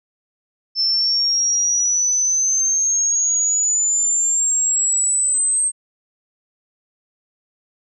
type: exponential sweep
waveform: sine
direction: up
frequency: 5300 to 8372 Hz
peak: -15 dBFS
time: 0.75-5.72 s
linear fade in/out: 50 ms
effects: none